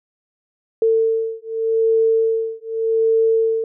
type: beating tone pair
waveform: sine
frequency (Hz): 448.6 / 449.44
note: A4 / A4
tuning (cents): +34 / +37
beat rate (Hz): 0.84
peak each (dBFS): -18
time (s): 0.82-3.64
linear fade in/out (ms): 2
effects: none